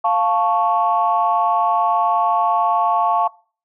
sine chord, F augmented, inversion none, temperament equal, 698.5 / 880 / 1108.7 Hz, F5 / A5 / C#6, 0 / 0 / 0 cents, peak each -18 dBFS, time 0.04-3.28 s, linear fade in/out 10 ms, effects noise-tail reverb RT60 0.4 s tail -22 dB re dry + tanh soft clip ceiling -5 dBFS

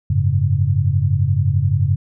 sine chord, F# suspended second, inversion none, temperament just, 92.5 / 104.06 / 138.75 Hz, F#2 / G#2 / C#3, 0 / +4 / +2 cents, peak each -18 dBFS, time 0.1-1.96 s, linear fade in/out 5 ms, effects none

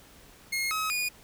sawtooth tone with pitch steps, 2150 / 1276 / 2453 Hz, C7 / D#6 / D#7, +47 / +43 / -25 cents, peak -24 dBFS, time 0.52-1.09 s, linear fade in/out 10 ms, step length 190 ms, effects pink hiss -54 dBFS RMS until 1.23 s

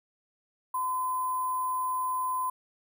sine tone with sample-and-hold, 1020 Hz, C6, 44 cents flat, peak -27 dBFS, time 0.74-2.5 s, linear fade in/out 5 ms, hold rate 11025 Hz, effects none

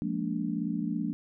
sine chord, Bb dominant seventh, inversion second, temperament just, 174.81 / 209.8 / 233.1 / 291.4 Hz, F3 / Ab3 / Bb3 / D4, +2 / +18 / 0 / -13 cents, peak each -34 dBFS, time 0.02-1.13 s, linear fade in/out 0 ms, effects none

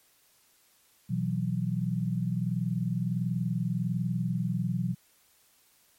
sine chord, B suspended fourth, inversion none, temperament equal, 123.47 / 164.81 / 185 Hz, B2 / E3 / F#3, 0 / 0 / 0 cents, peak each -31 dBFS, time 1.09-4.95 s, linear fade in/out 20 ms, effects white hiss -64 dBFS RMS until 5.98 s + MP3 64 kbps

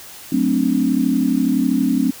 sine chord, D dominant seventh, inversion first, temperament equal, 185 / 220 / 261.6 / 293.7 Hz, F#3 / A3 / C4 / D4, 0 / 0 / 0 / 0 cents, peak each -23 / -21 / -17 / -21 dBFS, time 0.32-2.11 s, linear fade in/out 5 ms, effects white hiss -38 dBFS RMS until 2.2 s

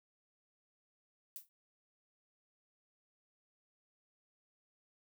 violet noise with exponential decay, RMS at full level -42 dBFS, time 1.36-1.49 s, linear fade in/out 0 ms, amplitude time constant 27 ms, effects none

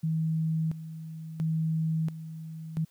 sine tone with tremolo, 160 Hz, D#3, 49 cents sharp, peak -25 dBFS, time 0.03-2.85 s, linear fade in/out 10 ms, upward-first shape square, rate 0.73 Hz, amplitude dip 75%, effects white hiss -66 dBFS RMS until 2.9 s

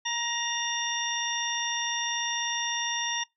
harmonic tone with a mistuned harmonic, 941 Hz, A#5, 16 cents sharp, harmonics 1 / 2 / 3 / 4 / 6, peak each -34 / -34 / -34 / -34 / -34 dBFS, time 0.05-3.24 s, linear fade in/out 10 ms, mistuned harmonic 4, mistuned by -86 cents, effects noise-tail reverb RT60 0.2 s tail -25 dB re dry

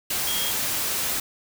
sine tone in noise, 3257 Hz, G#7, 34 cents flat, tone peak -29 dBFS, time 0.27-0.51 s, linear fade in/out 5 ms, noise white, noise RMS -26 dBFS, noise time 0.1-1.2 s, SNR -6 dB, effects none

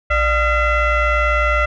sine tone with frequency modulation, 715 Hz, F5, 41 cents sharp, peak -12 dBFS, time 0.1-1.66 s, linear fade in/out 10 ms, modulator 656 Hz, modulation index 2.3, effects tanh soft clip ceiling -9 dBFS

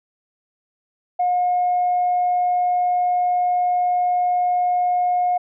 sine tone, 718 Hz, F5, 48 cents sharp, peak -15 dBFS, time 1.19-5.38 s, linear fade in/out 10 ms, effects tanh soft clip ceiling -12 dBFS

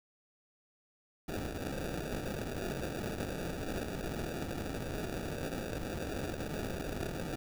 white noise with sample-and-hold, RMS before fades -38 dBFS, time 1.28-7.36 s, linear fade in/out 10 ms, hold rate 1050 Hz, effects none

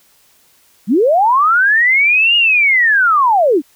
sine linear two-way sweep, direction up then down, 172 to 2874 to 251.5 Hz, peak -8 dBFS, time 0.87-3.62 s, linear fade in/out 50 ms, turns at 2.36 s, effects white hiss -52 dBFS RMS until 3.75 s

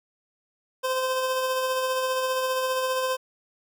25% pulse tone with tremolo, 517 Hz, C5, 21 cents flat, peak -19 dBFS, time 0.83-3.17 s, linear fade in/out 20 ms, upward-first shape sine, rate 15 Hz, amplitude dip 30%, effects none

